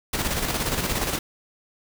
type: noise with tremolo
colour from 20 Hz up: pink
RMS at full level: -24 dBFS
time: 0.13-1.19 s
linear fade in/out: 5 ms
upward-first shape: square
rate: 17 Hz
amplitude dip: 45%
effects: none